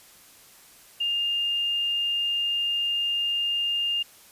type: tone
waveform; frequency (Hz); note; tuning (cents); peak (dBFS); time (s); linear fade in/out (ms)
sine; 2813; F7; +12; -23; 1-4.03; 10
effects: white hiss -52 dBFS RMS until 4.31 s + resampled to 32000 Hz